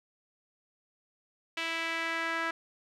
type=tone with band-pass filter sweep; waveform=sawtooth; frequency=329.6 Hz; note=E4; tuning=in tune; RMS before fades=-33 dBFS; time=1.57-2.51 s; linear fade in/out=5 ms; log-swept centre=2600 to 1600 Hz; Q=2.1; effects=none